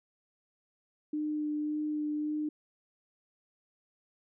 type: tone with vibrato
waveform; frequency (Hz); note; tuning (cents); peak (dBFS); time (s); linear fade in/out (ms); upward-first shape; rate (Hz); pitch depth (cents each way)
sine; 301.2; D4; +44; -30; 1.13-2.49; 5; sine; 1.8; 11
effects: none